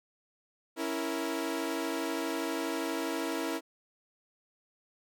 sawtooth chord, A# diminished, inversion first, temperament equal, 277.2 / 329.6 / 466.2 Hz, C#4 / E4 / A#4, 0 / 0 / 0 cents, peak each -33 / -30 / -34 dBFS, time 0.76-3.61 s, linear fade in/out 50 ms, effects none

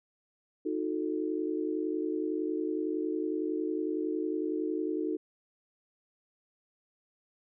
sine chord, D# diminished, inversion none, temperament equal with one note detuned, 311.1 / 362 / 440 Hz, D#4 / F#4 / A4, 0 / -38 / 0 cents, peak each -32 / -34 / -36 dBFS, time 0.65-5.17 s, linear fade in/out 10 ms, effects none

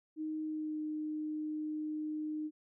sine tone with pitch glide, 311.1 to 306.6 Hz, D#4 to D#4, 0 to -25 cents, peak -35 dBFS, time 0.16-2.51 s, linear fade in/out 50 ms, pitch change -25 cents, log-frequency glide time 0.43-0.8 s, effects none

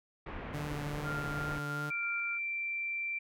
pink low-pass noise, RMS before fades -42 dBFS, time 0.26-1.59 s, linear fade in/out 5 ms, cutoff 2400 Hz, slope 24 dB/octave
sawtooth tone with vibrato, 146.83 Hz, D3, in tune, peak -33 dBFS, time 0.53-1.91 s, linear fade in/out 20 ms, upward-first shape sine, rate 2.4 Hz, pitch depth 13 cents each way
sine tone with tremolo, 1396.9 Hz, F6, in tune, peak -36 dBFS, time 1.03-2.39 s, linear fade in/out 50 ms, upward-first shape square, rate 3 Hz, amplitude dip 25%
sine tone, 2350 Hz, D7, 1 cent sharp, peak -33 dBFS, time 1.9-3.19 s, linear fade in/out 10 ms
effects none

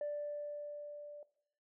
sine tone with level ramp, 587.3 Hz, D5, in tune, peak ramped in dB -34 to -47 dBFS, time 0.01-1.23 s, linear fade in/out 2 ms, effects noise-tail reverb RT60 0.7 s tail -18 dB re dry + tanh soft clip ceiling -33 dBFS

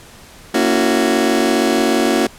30% pulse chord, F# dominant seventh, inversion first, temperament just, 231.2 / 277.5 / 333 / 370 Hz, A#3 / C#4 / E4 / F#4, -14 / +2 / +18 / 0 cents, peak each -16 dBFS, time 0.54-2.27 s, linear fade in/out 5 ms, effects pink hiss -41 dBFS RMS until 2.38 s + low-pass 12000 Hz 12 dB/octave

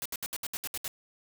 white noise bursts, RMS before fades -35 dBFS, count 9, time 0.02-0.879 s, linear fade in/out 0 ms, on 35 ms, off 68 ms, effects none

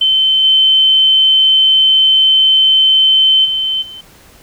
sine tone with level steps, 3078 Hz, G7, 32 cents flat, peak -8 / -6 / -13 / -28 dBFS, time 0.01-4.01 s, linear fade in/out 5 ms, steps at 0.43 / 3.44 / 3.81 s, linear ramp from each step 20 ms, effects pink hiss -43 dBFS RMS until 4.42 s

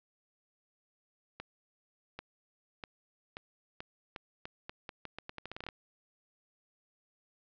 accelerating click train, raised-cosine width 0.3 ms, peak -25 dBFS, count 20, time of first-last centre 1.4-5.688 s, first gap 790 ms, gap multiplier 0.82, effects low-pass 5000 Hz 12 dB/octave

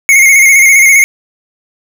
square tone with vibrato, 2166 Hz, C#7, 41 cents flat, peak -3 dBFS, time 0.09-1.04 s, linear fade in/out 0 ms, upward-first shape square, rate 15 Hz, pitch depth 42 cents each way, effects none

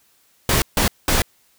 pink noise bursts at uneven times, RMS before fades -17 dBFS, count 3, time 0.49-0.62 / 0.77-0.88 / 1.08-1.22 s, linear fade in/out 2 ms, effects white hiss -59 dBFS RMS until 1.58 s

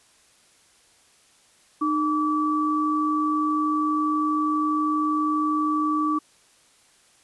sine tone pair together, 305.4 / 1153 Hz, D#4 / D6, -32 / -32 cents, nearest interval octave + major seventh, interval 2300 cents, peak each -23 / -23 dBFS, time 1.81-6.19 s, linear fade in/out 10 ms, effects white hiss -58 dBFS RMS until 7.23 s + resampled to 24000 Hz

